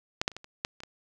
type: clicks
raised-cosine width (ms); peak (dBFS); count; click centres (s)
0.2; -9 / -9 / -30 / -22 / -29 / -11 / -26 / -24; 8; 0.215 / 0.279 / 0.317 / 0.366 / 0.444 / 0.649 / 0.804 / 0.835
effects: none